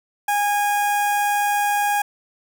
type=tone with notch filter; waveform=sawtooth; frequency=821 Hz; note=G#5; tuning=20 cents flat; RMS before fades=-20 dBFS; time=0.28-2.02 s; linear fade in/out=5 ms; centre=4200 Hz; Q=1; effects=none